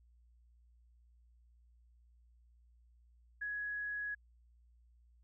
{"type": "tone", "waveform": "sine", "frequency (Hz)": 1674, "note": "G#6", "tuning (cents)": 13, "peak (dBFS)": -37, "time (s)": [3.41, 4.15], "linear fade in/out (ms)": 10, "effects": ["added 59 Hz sine -63 dBFS peak until 5.23 s"]}